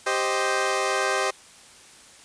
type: chord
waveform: 15% pulse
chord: C minor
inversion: second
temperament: equal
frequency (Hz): 392 / 523.3 / 622.3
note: G4 / C5 / Eb5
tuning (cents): 0 / 0 / 0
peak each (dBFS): -20 / -20 / -21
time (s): 0.06-1.31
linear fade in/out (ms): 10
effects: white hiss -49 dBFS RMS until 2.24 s + resampled to 22050 Hz